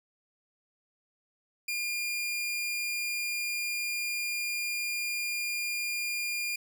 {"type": "tone", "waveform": "sawtooth", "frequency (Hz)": 2411, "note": "D7", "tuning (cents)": 45, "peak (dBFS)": -27, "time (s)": [1.68, 6.56], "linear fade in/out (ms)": 5, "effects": []}